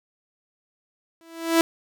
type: tone with exponential growth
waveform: sawtooth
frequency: 330.2 Hz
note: E4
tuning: 3 cents sharp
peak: -9 dBFS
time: 1.21-1.61 s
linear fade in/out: 0 ms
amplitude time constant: 86 ms
effects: none